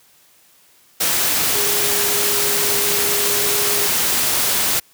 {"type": "tone in noise", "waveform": "sine", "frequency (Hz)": 410, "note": "G#4", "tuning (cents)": -22, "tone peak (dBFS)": -26, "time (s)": [1.54, 3.87], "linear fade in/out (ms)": 10, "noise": "white", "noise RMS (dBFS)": -18, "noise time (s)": [1, 4.8], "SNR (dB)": -11, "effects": ["white hiss -53 dBFS RMS until 4.93 s", "high-pass 80 Hz 12 dB/octave"]}